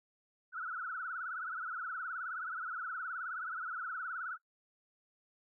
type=tone with vibrato; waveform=sine; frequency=1396.9 Hz; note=F6; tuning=in tune; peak=-37 dBFS; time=0.52-4.38 s; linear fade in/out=50 ms; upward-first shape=triangle; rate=19 Hz; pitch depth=170 cents each way; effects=noise-tail reverb RT60 0.1 s tail -21 dB re dry